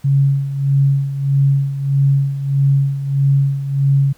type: tone with tremolo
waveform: sine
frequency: 138.5 Hz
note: C#3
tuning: 1 cent flat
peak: -9 dBFS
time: 0.04-4.13 s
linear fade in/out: 10 ms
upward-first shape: sine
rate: 1.6 Hz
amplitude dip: 70%
effects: pink hiss -51 dBFS RMS until 4.17 s